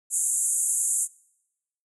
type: band-pass noise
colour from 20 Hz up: pink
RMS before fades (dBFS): -25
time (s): 0.1-1.08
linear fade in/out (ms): 50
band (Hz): 6900 to 11000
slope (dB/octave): 96
effects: noise-tail reverb RT60 0.9 s tail -25 dB re dry